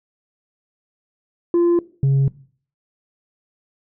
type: tone pair in turn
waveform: sine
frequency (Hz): 344.8 / 136.83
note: F4 / C#3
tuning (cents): -22 / -22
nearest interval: octave + major third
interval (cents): 1600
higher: first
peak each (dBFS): -10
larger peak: neither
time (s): 1.54-1.79 / 2.03-2.28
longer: neither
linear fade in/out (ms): 2
effects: noise-tail reverb RT60 0.5 s tail -21 dB re dry + tanh soft clip ceiling -12 dBFS